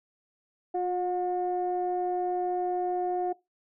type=tone pair together; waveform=sine; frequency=357.7 / 722 Hz; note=F4 / F#5; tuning=+41 / -43 cents; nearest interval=octave; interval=1216 cents; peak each=-28 dBFS; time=0.74-3.33 s; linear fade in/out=10 ms; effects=noise-tail reverb RT60 0.2 s tail -21 dB re dry + tanh soft clip ceiling -20 dBFS